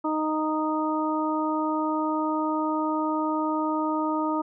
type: harmonic tone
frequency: 310 Hz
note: D#4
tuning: 6 cents flat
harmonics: 1 / 2 / 3 / 4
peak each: -26 / -32 / -29 / -31 dBFS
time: 0.04-4.42 s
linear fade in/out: 10 ms
effects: none